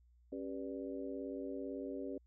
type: harmonic tone with a mistuned harmonic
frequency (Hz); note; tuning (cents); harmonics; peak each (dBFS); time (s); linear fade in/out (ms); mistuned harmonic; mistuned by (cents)
98; G2; 0; 3 / 4 / 5 / 6; -43 / -45 / -47 / -49; 0.32-2.18; 5; 3; -120
effects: added 60 Hz sine -64 dBFS peak until 2.26 s